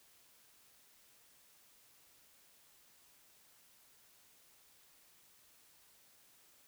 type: silence
effects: white hiss -66 dBFS RMS until 6.67 s